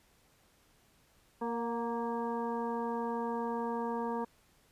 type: harmonic tone with a mistuned harmonic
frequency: 233.1 Hz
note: A#3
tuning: in tune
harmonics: 1 / 2 / 3 / 4 / 5 / 7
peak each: -37 / -37 / -45 / -37 / -46 / -52 dBFS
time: 1.41-4.25 s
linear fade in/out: 10 ms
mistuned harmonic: 3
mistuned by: +38 cents
effects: pink hiss -67 dBFS RMS until 4.71 s + resampled to 32000 Hz

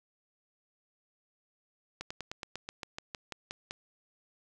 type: slowing click train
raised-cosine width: 0.2 ms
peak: -21 dBFS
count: 13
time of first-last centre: 2.01-3.709 s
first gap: 95 ms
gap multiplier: 1.07
effects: none

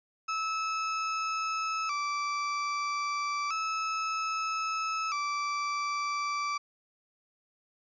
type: tone with vibrato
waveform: 35% pulse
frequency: 1231 Hz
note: D#6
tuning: 19 cents flat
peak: -28 dBFS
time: 0.28-6.58 s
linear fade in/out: 10 ms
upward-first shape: square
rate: 0.31 Hz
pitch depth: 98 cents each way
effects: resampled to 16000 Hz

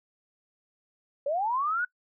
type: linear sweep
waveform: sine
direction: up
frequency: 539 to 1500 Hz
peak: -25 dBFS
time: 1.26-1.85 s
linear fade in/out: 5 ms
effects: noise-tail reverb RT60 0.1 s tail -23 dB re dry

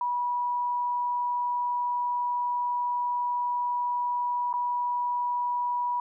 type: tone with dropouts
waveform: sine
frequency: 974 Hz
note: B5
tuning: 24 cents flat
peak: -25 dBFS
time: 0.01-6 s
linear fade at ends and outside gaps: 2 ms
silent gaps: 4.529-4.538 s
effects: none

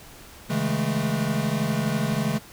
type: chord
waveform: square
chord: A major seventh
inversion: first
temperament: equal with one note detuned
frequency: 138.59 / 161.7 / 207.7 / 220 Hz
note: C#3 / E3 / G#3 / A3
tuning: 0 / -33 / 0 / 0 cents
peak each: -29 dBFS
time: 0.49-2.39 s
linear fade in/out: 20 ms
effects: pink hiss -46 dBFS RMS until 2.52 s

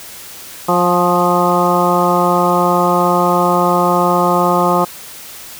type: harmonic tone with a mistuned harmonic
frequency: 177.1 Hz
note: F3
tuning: 24 cents sharp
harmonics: 1 / 2 / 3 / 4 / 5 / 6 / 7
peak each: -18 / -18 / -18 / -18 / -18 / -18 / -18 dBFS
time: 0.68-4.85 s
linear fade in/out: 10 ms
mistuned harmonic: 5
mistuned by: -35 cents
effects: white hiss -33 dBFS RMS until 5.59 s

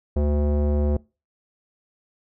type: tone with low-pass filter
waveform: square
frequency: 73.42 Hz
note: D2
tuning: in tune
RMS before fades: -21 dBFS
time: 0.16-0.97 s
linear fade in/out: 5 ms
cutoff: 530 Hz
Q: 1.8
effects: noise-tail reverb RT60 0.3 s tail -24 dB re dry

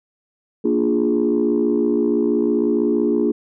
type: chord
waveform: sine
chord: Bb dominant seventh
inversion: none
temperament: equal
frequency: 233.1 / 293.7 / 349.2 / 415.3 Hz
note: Bb3 / D4 / F4 / Ab4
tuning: 0 / 0 / 0 / 0 cents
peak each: -20 dBFS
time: 0.64-3.32 s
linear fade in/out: 10 ms
effects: tanh soft clip ceiling -8 dBFS

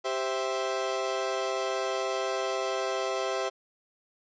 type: chord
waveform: 30% pulse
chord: C major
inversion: second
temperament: equal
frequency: 392 / 523.3 / 659.3 Hz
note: G4 / C5 / E5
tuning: 0 / 0 / 0 cents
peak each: -30 dBFS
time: 0.04-3.5 s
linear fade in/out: 20 ms
effects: resampled to 16000 Hz

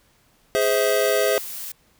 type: chord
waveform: square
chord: Ab augmented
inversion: none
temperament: just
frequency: 415.3 / 519.1 / 648.9 Hz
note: Ab4 / C5 / E5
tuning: 0 / -14 / -27 cents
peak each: -23 dBFS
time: 0.55-1.38 s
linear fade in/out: 0 ms
type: noise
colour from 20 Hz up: blue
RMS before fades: -33 dBFS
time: 0.61-1.72 s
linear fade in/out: 5 ms
effects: pink hiss -60 dBFS RMS until 1.99 s

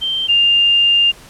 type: tone pair in turn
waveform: sine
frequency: 3136 / 2803 Hz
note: G7 / F7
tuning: 0 / +6 cents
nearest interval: major second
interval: 194 cents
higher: first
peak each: -16 / -9 dBFS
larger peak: second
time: 0.01-0.28 / 0.28-1.12 s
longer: second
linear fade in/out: 20 ms
effects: pink hiss -41 dBFS RMS until 1.29 s + low-pass 12000 Hz 12 dB/octave

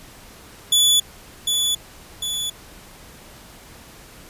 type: tone with echo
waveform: sawtooth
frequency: 3446 Hz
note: A7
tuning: 37 cents flat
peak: -10 dBFS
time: 0.72-1 s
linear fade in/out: 5 ms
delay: 750 ms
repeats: 2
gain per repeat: -5 dB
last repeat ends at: 2.5 s
effects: pink hiss -44 dBFS RMS until 4.29 s + resampled to 32000 Hz

